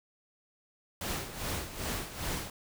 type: noise with tremolo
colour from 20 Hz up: pink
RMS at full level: -34 dBFS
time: 1.01-2.5 s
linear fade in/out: 2 ms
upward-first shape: sine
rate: 2.5 Hz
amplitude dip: 70%
effects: none